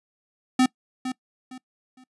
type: tone with echo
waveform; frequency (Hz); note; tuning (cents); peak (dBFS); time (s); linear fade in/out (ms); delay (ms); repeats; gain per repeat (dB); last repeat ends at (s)
square; 256.2; C4; -36; -16; 0.59-0.66; 5; 460; 3; -11; 2.04
effects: noise-tail reverb RT60 0.1 s tail -23 dB re dry + resampled to 24000 Hz